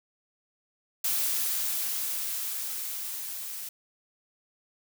blue noise with level ramp, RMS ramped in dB -27 to -38 dBFS, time 1.04-3.69 s, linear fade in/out 5 ms, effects none

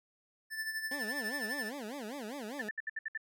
square tone with tremolo, 1760 Hz, A6, in tune, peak -34 dBFS, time 0.5-1.71 s, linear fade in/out 50 ms, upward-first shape sine, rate 12 Hz, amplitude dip 60%
20% pulse tone with vibrato, 246.9 Hz, B3, in tune, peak -35 dBFS, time 0.91-2.69 s, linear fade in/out 5 ms, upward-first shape sine, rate 5 Hz, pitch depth 300 cents each way
sine tone bursts, 1769 Hz, A6, 9 cents sharp, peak -34 dBFS, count 7, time 2.59-3.176 s, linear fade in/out 5 ms, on 28 ms, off 65 ms
effects none

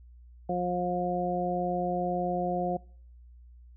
harmonic tone, 178.2 Hz, F3, 35 cents sharp, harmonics 1 / 2 / 3 / 4, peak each -32 / -34 / -33 / -31 dBFS, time 0.49-2.77 s, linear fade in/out 5 ms, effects noise-tail reverb RT60 0.6 s tail -25 dB re dry + added 60 Hz sine -49 dBFS peak until 3.76 s

